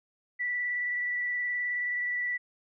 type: tone with vibrato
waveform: sine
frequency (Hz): 1962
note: B6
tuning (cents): -12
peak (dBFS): -28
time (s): 0.39-2.38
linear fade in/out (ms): 20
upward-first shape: sine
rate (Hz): 19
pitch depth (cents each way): 13
effects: none